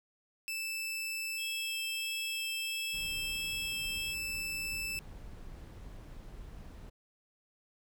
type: tone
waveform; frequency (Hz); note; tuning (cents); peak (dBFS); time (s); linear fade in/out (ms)
sawtooth; 2637; E7; 0; -32; 0.48-4.99; 0
type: tone with vibrato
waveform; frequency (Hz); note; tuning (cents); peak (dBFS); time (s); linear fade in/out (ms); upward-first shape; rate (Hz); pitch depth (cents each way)
triangle; 3250; G#7; -38; -39; 1.37-4.15; 50; sine; 1.5; 25
type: noise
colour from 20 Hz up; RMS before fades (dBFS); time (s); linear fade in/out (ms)
brown; -47; 2.93-6.9; 10
effects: none